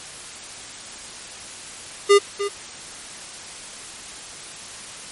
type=tone with echo; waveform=square; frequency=403.7 Hz; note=G#4; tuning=49 cents flat; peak=-10 dBFS; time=2.09-2.19 s; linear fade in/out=20 ms; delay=300 ms; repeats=1; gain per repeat=-12 dB; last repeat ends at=2.49 s; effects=white hiss -37 dBFS RMS until 5.11 s + MP3 48 kbps